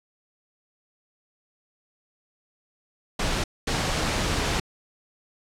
pink noise bursts at uneven times, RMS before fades -25 dBFS, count 2, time 3.19-3.44 / 3.67-4.6 s, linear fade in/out 5 ms, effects low-pass 7000 Hz 12 dB/octave

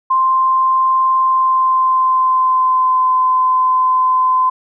sine tone with pitch glide, 1046.5 to 1026.7 Hz, C6 to C6, 0 to -33 cents, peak -10 dBFS, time 0.1-4.5 s, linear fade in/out 10 ms, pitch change -33 cents, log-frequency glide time 1.19-3.1 s, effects none

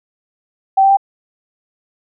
sine tone with pitch steps, 774 / 781.6 / 789.4 Hz, G5 / G5 / G5, -22 / -5 / +12 cents, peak -7 dBFS, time 0.77-0.971 s, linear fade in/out 10 ms, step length 67 ms, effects none

